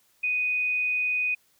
sine tone, 2489 Hz, D#7, in tune, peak -23 dBFS, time 0.23-1.35 s, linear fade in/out 10 ms, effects white hiss -65 dBFS RMS until 1.59 s

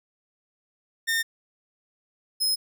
sawtooth tone pair in turn, 1821 / 5127 Hz, A#6 / E8, -41 / -49 cents, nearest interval octave + tritone, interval 1792 cents, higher second, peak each -19 dBFS, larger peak neither, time 1.07-1.23 / 2.4-2.56 s, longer neither, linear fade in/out 20 ms, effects none

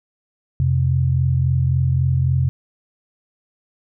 sine tone pair together, 87.63 / 131.3 Hz, F2 / C3, +6 / +6 cents, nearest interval perfect fifth, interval 700 cents, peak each -19 / -16 dBFS, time 0.6-2.49 s, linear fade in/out 0 ms, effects none

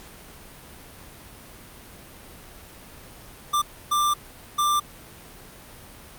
square tone bursts at uneven times, 1184 Hz, D6, 14 cents sharp, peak -20 dBFS, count 3, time 3.53-3.62 / 3.91-4.14 / 4.58-4.8 s, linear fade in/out 10 ms, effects pink hiss -45 dBFS RMS until 6.18 s + Opus 48 kbps

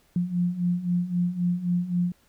sine beating tone pair, 174.1 / 177.9 Hz, F3 / F3, -5 / +32 cents, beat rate 3.8 Hz, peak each -28 / -24 dBFS, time 0.16-2.12 s, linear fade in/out 2 ms, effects pink hiss -63 dBFS RMS until 2.28 s

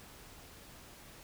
silence, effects pink hiss -54 dBFS RMS until 1.23 s

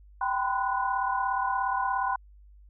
sine tone cluster, 780 / 991 / 1028 / 1469 Hz, G5 / B5 / C6 / F#6, -9 / +6 / -31 / -13 cents, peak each -30 / -30 / -30 / -34 dBFS, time 0.21-2.16 s, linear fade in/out 5 ms, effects added 50 Hz sine -50 dBFS peak until 2.69 s

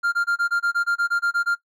triangle tone bursts, 1396.9 Hz, F6, in tune, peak -16 dBFS, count 13, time 0.03-1.553 s, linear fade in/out 20 ms, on 95 ms, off 24 ms, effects noise-tail reverb RT60 0.1 s tail -19 dB re dry

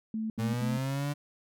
sine tone bursts, 220 Hz, A3, in tune, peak -30 dBFS, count 3, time 0.14-0.774 s, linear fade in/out 2 ms, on 160 ms, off 77 ms
35% pulse linear sweep, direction up, 113.2 to 146.83 Hz, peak -28 dBFS, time 0.38-1.14 s, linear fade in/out 20 ms
effects none

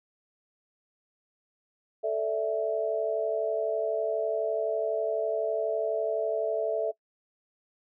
sine chord, A suspended fourth, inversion none, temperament equal, 440 / 587.3 / 659.3 Hz, A4 / D5 / E5, 0 / 0 / 0 cents, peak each -30 / -33 / -28 dBFS, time 2.03-6.92 s, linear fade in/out 20 ms, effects noise-tail reverb RT60 0.1 s tail -23 dB re dry

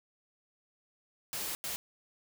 white noise bursts at uneven times, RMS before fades -37 dBFS, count 2, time 1.33-1.55 / 1.64-1.76 s, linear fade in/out 0 ms, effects none

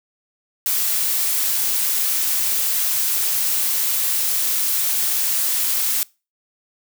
blue noise, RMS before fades -20 dBFS, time 0.66-6.03 s, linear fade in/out 0 ms, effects noise-tail reverb RT60 0.3 s tail -24 dB re dry

